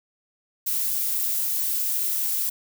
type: noise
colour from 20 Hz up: violet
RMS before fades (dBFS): -25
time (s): 0.66-2.5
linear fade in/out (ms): 10
effects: none